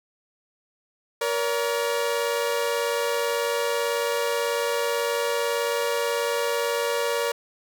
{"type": "tone pair together", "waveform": "sawtooth", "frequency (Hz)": [471.6, 569.8], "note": ["A#4", "C#5"], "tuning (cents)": [20, 48], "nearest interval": "minor third", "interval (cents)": 328, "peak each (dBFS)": [-21, -23], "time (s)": [1.21, 7.32], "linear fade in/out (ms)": 5, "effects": []}